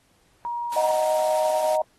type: tone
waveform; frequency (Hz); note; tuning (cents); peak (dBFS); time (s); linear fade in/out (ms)
sine; 950; A#5; +33; -26; 0.45-0.91; 0
type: high-pass noise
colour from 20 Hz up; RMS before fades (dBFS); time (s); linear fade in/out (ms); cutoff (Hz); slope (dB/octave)
white; -37; 0.72-1.76; 5; 200; 96
type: chord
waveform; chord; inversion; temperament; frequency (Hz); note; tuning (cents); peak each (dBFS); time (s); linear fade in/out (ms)
sine; D# minor; none; just; 622.3 / 746.7 / 933.4; D#5 / F#5 / A#5; 0 / +16 / +2; -21 / -27 / -27; 0.76-1.82; 5
effects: pink hiss -63 dBFS RMS until 1.98 s + AAC 32 kbps